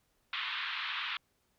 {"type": "band-pass noise", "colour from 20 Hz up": "white", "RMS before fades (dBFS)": -37, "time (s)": [0.33, 1.17], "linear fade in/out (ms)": 2, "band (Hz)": [1000, 3700], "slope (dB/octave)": 48, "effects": ["pink hiss -75 dBFS RMS until 1.58 s"]}